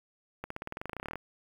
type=accelerating click train; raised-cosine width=0.5 ms; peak=-22 dBFS; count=19; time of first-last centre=0.44-1.156 s; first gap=64 ms; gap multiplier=0.94; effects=8-bit